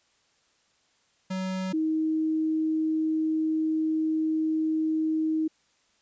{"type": "tone pair in turn", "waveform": ["square", "sine"], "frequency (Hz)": [187.6, 315.5], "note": ["F#3", "D#4"], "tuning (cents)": [24, 24], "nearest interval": "major sixth", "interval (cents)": 900, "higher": "second", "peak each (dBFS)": [-29, -23], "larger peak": "second", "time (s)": [[1.3, 1.73], [1.73, 5.48]], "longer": "second", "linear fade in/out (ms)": 10, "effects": ["white hiss -67 dBFS RMS until 6.01 s", "resampled to 16000 Hz"]}